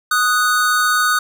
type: tone pair together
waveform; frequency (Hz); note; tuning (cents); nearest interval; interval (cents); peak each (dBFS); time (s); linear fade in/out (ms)
square; 1245.4 / 1480; D#6 / F#6; +1 / 0; minor third; 299; -17; 0.11-1.19; 5
effects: none

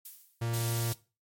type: noise with exponential decay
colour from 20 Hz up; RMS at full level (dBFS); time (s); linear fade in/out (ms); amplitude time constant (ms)
violet; -41; 0.05-0.51; 5; 100
type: tone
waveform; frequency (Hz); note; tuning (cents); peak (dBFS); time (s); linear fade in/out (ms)
45% pulse; 116.3; A#2; -4; -30; 0.41-0.93; 10
type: band-stop noise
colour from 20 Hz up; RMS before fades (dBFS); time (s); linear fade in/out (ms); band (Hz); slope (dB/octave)
white; -38; 0.53-0.94; 10; 300 to 2800; 24
effects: noise-tail reverb RT60 0.3 s tail -18 dB re dry + MP3 64 kbps

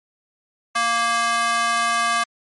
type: tone with high-pass filter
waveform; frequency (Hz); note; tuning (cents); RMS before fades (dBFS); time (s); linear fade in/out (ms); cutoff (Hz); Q
square; 233.1; A#3; 0; -20; 0.75-2.24; 10; 1100; 1.9
effects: MP3 48 kbps

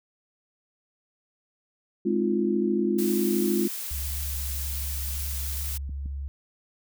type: chord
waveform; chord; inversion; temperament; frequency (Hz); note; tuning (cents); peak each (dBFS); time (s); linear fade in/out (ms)
sine; F minor seventh; first; just; 209.5 / 261.9 / 314.3 / 349.2; Ab3 / C4 / Eb4 / F4; +15 / +2 / +18 / 0; -26 / -30 / -31 / -25; 2.05-3.68; 10
type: noise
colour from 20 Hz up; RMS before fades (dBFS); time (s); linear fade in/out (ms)
blue; -34; 2.98-5.78; 10
type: tone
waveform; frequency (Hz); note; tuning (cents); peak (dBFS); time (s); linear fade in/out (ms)
sine; 69.4; C#2; +3; -30; 3.91-6.28; 0
type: clicks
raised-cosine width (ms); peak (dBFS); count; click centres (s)
5; -28; 2; 5.894 / 6.059
effects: none

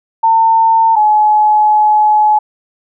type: tone pair in turn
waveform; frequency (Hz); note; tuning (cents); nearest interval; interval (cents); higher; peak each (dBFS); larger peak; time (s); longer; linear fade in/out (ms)
sine; 900 / 849.8; A5 / G#5; +39 / +40; minor second; 99; first; -6; neither; 0.23-0.96 / 0.96-2.39; second; 10
effects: none

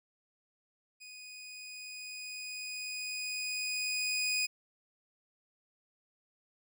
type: tone with level ramp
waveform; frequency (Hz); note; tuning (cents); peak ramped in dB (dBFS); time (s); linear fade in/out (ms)
20% pulse; 2487; D#7; -1; -43 to -24; 1-4.47; 20
effects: none

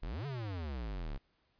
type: exponential two-way sweep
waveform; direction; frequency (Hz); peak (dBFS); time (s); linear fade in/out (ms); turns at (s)
square; up then down; 32.7 to 146.83 to 32.7; -38; 0.02-1.18; 10; 0.26
effects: pink hiss -75 dBFS RMS until 1.59 s + resampled to 11025 Hz

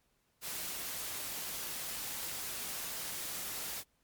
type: noise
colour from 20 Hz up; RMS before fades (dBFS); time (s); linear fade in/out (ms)
white; -40; 0.41-3.84; 50
effects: pink hiss -75 dBFS RMS until 4.03 s + MP3 96 kbps

